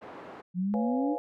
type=band-pass noise; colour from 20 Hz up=pink; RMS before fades=-45 dBFS; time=0.01-0.42 s; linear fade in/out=20 ms; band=310 to 1200 Hz; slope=12 dB/octave
type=exponential sweep; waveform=sine; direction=up; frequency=174.61 to 311.1 Hz; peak=-26 dBFS; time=0.54-1.17 s; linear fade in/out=50 ms
type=chord; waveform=sine; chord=C# dominant seventh; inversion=third; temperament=equal with one note detuned; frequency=498.5 / 554.4 / 698.5 / 830.6 Hz; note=B4 / C#5 / E#5 / G#5; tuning=+16 / 0 / 0 / 0 cents; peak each=-34 / -38 / -37 / -37 dBFS; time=0.74-1.18 s; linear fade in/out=0 ms
effects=none